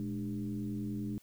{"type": "tone with frequency modulation", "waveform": "sine", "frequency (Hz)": 207.7, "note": "G#3", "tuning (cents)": 0, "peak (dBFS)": -34, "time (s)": [0, 1.18], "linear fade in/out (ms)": 0, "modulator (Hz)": 90.4, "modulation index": 1.1, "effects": ["white hiss -65 dBFS RMS until 1.22 s"]}